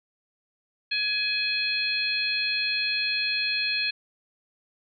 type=harmonic tone; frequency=840 Hz; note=G#5; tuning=19 cents sharp; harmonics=2 / 3 / 4 / 5; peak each=-33 / -27 / -33 / -28 dBFS; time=0.91-3.91 s; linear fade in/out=10 ms; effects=none